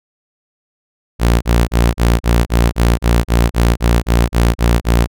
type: tone bursts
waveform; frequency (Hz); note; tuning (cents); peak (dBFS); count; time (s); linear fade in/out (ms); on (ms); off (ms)
sawtooth; 58.27; A#1; 0; -5; 15; 1.19-5.074; 50; 230; 31
effects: none